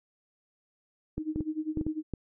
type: tone with tremolo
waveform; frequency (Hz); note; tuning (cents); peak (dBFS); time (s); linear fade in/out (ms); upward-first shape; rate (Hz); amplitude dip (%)
sine; 310.8; D#4; -2; -27; 1.17-2.03; 50; sine; 10; 90
type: clicks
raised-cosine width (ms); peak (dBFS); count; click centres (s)
3; -20; 7; 1.18 / 1.36 / 1.407 / 1.773 / 1.812 / 1.866 / 2.137
effects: none

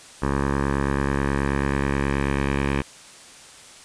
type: tone with low-pass filter sweep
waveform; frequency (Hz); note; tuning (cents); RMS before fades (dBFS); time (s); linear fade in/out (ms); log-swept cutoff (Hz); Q
10% pulse; 69.3; C#2; 0; -23; 0.22-2.82; 5; 1400 to 2400; 2
effects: white hiss -45 dBFS RMS until 3.84 s + resampled to 22050 Hz

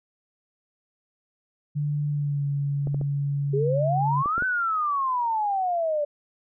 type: tone with pitch glide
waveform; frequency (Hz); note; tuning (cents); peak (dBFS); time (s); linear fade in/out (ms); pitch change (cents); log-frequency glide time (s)
sine; 146.83 to 141.75; D3 to C#3; 0 to +39; -23; 1.75-4.23; 20; -61; 2.09-2.45
type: clicks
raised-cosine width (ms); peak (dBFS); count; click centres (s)
2; -21; 6; 2.872 / 2.945 / 3.013 / 4.259 / 4.38 / 4.423
type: exponential two-way sweep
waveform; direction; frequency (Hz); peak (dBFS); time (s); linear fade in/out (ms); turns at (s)
sine; up then down; 392 to 1533 to 577; -22; 3.53-6.05; 10; 4.45
effects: none

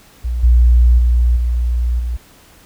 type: tone with level steps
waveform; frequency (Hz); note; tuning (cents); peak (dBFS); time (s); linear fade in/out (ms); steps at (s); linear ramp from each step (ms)
sine; 59.9; A#1; +48; -16 / -6 / -9 / -13 / -17; 0.24-2.17; 10; 0.43 / 0.98 / 1.36 / 1.99; 10
effects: pink hiss -46 dBFS RMS until 2.65 s

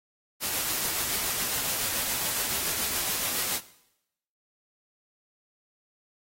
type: noise with tremolo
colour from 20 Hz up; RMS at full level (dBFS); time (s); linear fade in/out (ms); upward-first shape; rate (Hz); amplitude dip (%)
white; -28; 0.4-3.61; 50; triangle; 7.1; 30
effects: noise-tail reverb RT60 0.8 s tail -17 dB re dry + AAC 48 kbps

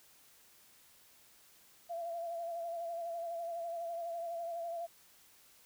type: tone with vibrato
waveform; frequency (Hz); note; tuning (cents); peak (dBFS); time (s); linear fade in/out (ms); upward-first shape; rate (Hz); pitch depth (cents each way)
sine; 678; E5; +49; -37; 1.89-4.87; 20; sine; 12; 37
effects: white hiss -63 dBFS RMS until 5.65 s

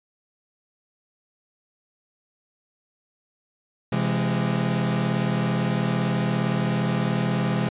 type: chord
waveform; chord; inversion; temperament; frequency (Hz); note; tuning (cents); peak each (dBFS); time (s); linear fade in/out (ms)
40% pulse; C augmented; none; equal with one note detuned; 130.81 / 168.47 / 207.7; C3 / E3 / G#3; 0 / +38 / 0; -25; 3.92-7.69; 5
effects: resampled to 8000 Hz

